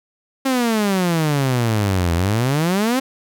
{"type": "exponential two-way sweep", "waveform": "sawtooth", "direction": "down then up", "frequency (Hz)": [271.3, 82.41, 271.3], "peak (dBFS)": -12, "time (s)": [0.45, 3], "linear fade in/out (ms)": 10, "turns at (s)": 2.14, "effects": []}